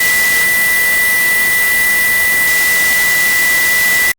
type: tone in noise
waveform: sine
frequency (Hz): 1975.5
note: B6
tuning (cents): 0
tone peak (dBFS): -10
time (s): 0-4.12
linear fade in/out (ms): 5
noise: white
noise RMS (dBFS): -17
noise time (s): 0-4.12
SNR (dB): +4
effects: Opus 48 kbps